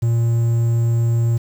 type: tone with quantisation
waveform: triangle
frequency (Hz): 116.54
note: A#2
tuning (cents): 0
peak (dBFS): -12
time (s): 0.02-1.38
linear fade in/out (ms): 10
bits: 7
effects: none